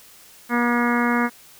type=harmonic tone; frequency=239.8 Hz; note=A#3; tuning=49 cents sharp; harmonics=1 / 2 / 3 / 4 / 5 / 6 / 7 / 8 / 9; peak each=-20 / -28 / -30 / -27 / -27 / -28 / -28 / -32 / -30 dBFS; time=0.49-1.3 s; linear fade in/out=50 ms; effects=white hiss -48 dBFS RMS until 1.59 s